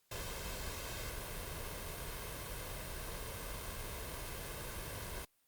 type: noise with comb filter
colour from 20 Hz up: pink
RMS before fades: -43 dBFS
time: 0.11-5.25 s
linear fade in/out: 5 ms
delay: 1.9 ms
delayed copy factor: +0.5
effects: white hiss -75 dBFS RMS until 5.47 s + Opus 48 kbps